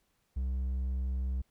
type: tone with hard clipping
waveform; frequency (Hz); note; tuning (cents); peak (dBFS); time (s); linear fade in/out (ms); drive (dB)
sine; 64.7; C2; -19; -31; 0.36-1.42; 10; 3
effects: pink hiss -75 dBFS RMS until 1.5 s